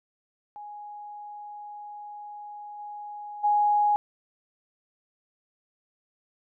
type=tone with level steps; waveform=sine; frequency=830.6 Hz; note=G#5; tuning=in tune; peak=-38 / -36 / -19 dBFS; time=0.56-3.96 s; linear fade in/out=0 ms; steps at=2.78 / 3.43 s; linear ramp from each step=20 ms; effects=none